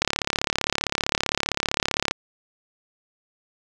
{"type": "click train", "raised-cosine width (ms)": 0.2, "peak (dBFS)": -3, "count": 75, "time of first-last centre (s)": [0.02, 2.11], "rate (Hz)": 35.4, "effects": []}